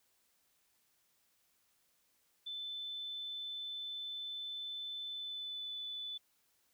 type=tone with pitch glide; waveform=sine; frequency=3520 to 3486 Hz; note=A7 to A7; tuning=0 to -17 cents; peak=-40 dBFS; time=2.46-6.18 s; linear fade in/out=10 ms; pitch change=-17 cents; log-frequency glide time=5.07-5.75 s; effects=white hiss -75 dBFS RMS until 6.73 s